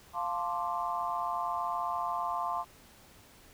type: chord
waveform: sine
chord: D minor seventh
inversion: first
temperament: equal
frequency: 698.5 / 880 / 1046.5 / 1174.7 Hz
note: F5 / A5 / C6 / D6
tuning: 0 / 0 / 0 / 0 cents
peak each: -36 / -37 / -34 / -38 dBFS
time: 0.13-2.65 s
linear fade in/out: 50 ms
effects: pink hiss -57 dBFS RMS until 3.53 s